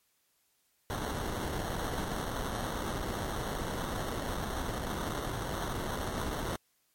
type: noise with sample-and-hold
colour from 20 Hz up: pink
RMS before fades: -35 dBFS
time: 0.9-6.56 s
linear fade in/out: 0 ms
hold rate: 2450 Hz
effects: white hiss -73 dBFS RMS until 6.94 s + MP3 64 kbps